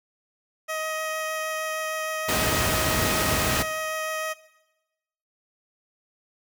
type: tone with vibrato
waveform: 15% pulse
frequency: 630 Hz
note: D#5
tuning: 21 cents sharp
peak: -21 dBFS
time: 0.68-4.34 s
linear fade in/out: 20 ms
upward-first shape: triangle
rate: 6.5 Hz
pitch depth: 9 cents each way
type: noise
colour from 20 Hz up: pink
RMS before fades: -24 dBFS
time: 2.28-3.63 s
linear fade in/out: 10 ms
effects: noise-tail reverb RT60 1.0 s tail -18 dB re dry + high-pass 60 Hz 12 dB/octave